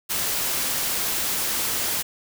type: noise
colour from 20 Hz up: white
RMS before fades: -25 dBFS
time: 0.09-2.03 s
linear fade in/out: 20 ms
effects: none